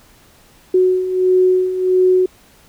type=beating tone pair; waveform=sine; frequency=367.9 / 369.4 Hz; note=F#4 / F#4; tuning=-10 / -3 cents; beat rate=1.5 Hz; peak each=-18 / -12 dBFS; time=0.74-2.26 s; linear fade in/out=5 ms; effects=pink hiss -49 dBFS RMS until 2.68 s